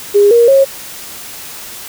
sine tone with pitch steps, 407.6 / 470.9 / 544.1 Hz, G#4 / A#4 / C#5, -32 / +18 / -32 cents, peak -4 dBFS, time 0.14-0.65 s, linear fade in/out 20 ms, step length 170 ms, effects white hiss -29 dBFS RMS until 1.88 s

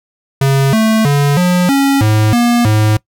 square tone with pitch steps, 136.5 / 220.3 / 143 / 179 / 276 / 107.7 / 238.8 / 107.4 Hz, C#3 / A3 / D3 / F3 / C#4 / A2 / A#3 / A2, -26 / +2 / -46 / +43 / -7 / -37 / +42 / -41 cents, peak -9 dBFS, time 0.41-2.97 s, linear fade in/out 5 ms, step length 320 ms, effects noise-tail reverb RT60 0.1 s tail -22 dB re dry

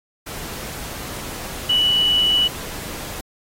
sine tone in noise, 2954 Hz, F#7, 3 cents flat, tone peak -14 dBFS, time 1.69-2.48 s, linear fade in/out 10 ms, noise pink, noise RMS -32 dBFS, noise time 0.26-3.21 s, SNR +15 dB, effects AAC 48 kbps

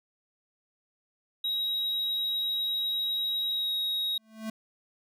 triangle tone with pitch glide, 3823 to 3790 Hz, A#7 to A#7, +43 to +28 cents, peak -26 dBFS, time 1.44-4.18 s, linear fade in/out 5 ms, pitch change -15 cents, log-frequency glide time 3.49-3.72 s
square tone with exponential growth, 220 Hz, A3, in tune, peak -31 dBFS, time 4.18-4.5 s, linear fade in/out 5 ms, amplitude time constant 69 ms
effects none

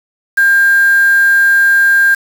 sine tone with quantisation, 1600 Hz, G6, 35 cents sharp, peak -6 dBFS, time 0.37-2.15 s, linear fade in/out 10 ms, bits 4, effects none

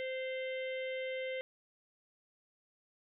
harmonic tone with a mistuned harmonic, 520 Hz, C5, 11 cents flat, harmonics 1 / 3 / 4 / 5 / 6 / 7, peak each -37 / -52 / -43 / -55 / -50 / -58 dBFS, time 0-1.41 s, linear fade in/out 0 ms, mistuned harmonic 5, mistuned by +62 cents, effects none

